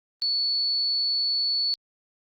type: tone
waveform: sine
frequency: 4435 Hz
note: C#8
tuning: in tune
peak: -22 dBFS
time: 0.22-1.74 s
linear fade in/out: 0 ms
effects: Opus 32 kbps